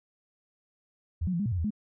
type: tone with pitch steps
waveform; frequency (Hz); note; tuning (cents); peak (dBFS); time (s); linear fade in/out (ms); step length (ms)
sine; 83 / 183.4 / 169.7 / 204.9 / 117.2 / 91.9 / 80.9 / 211.1; E2 / F#3 / F3 / G#3 / A#2 / F#2 / E2 / G#3; +12 / -15 / -49 / -23 / +10 / -11 / -32 / +29; -26; 1.21-1.706; 10; 62
effects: none